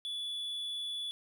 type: tone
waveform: triangle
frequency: 3436 Hz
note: A7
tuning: 42 cents flat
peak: -34 dBFS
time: 0.05-1.11 s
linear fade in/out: 0 ms
effects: none